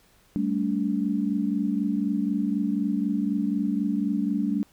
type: chord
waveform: sine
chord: G suspended second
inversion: none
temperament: equal with one note detuned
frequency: 196 / 220 / 286.5 Hz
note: G3 / A3 / D4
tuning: 0 / 0 / -43 cents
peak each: -27 dBFS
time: 0.36-4.63 s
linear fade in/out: 0 ms
effects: pink hiss -60 dBFS RMS until 4.72 s